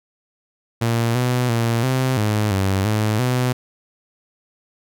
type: tone with pitch steps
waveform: sawtooth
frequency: 116.2 / 124.4 / 116.1 / 130 / 106.2 / 96.6 / 107.5 / 125.6 Hz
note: A#2 / B2 / A#2 / C3 / G#2 / G2 / A2 / B2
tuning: -5 / +13 / -7 / -11 / +39 / -25 / -40 / +30 cents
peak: -13 dBFS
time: 0.81-3.53 s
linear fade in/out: 10 ms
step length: 340 ms
effects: none